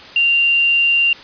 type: tone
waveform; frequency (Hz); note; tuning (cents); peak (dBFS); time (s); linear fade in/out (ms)
sine; 2778; F7; -10; -11; 0.16-1.13; 2
effects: white hiss -37 dBFS RMS until 1.23 s + resampled to 11025 Hz